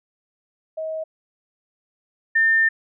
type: tone pair in turn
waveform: sine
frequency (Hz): 635 / 1799.7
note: D#5 / A6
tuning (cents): +35 / +39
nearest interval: octave + tritone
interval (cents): 1804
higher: second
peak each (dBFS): -25 / -14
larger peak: second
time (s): 0.77-1.04 / 2.35-2.69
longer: second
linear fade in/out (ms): 10
effects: none